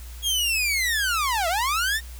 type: linear two-way sweep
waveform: sawtooth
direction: down then up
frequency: 3322 to 640 to 1868 Hz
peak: -18 dBFS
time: 0.22-2.01 s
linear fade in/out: 50 ms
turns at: 1.48 s
effects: added 60 Hz sine -36 dBFS peak until 2.19 s + white hiss -47 dBFS RMS until 2.19 s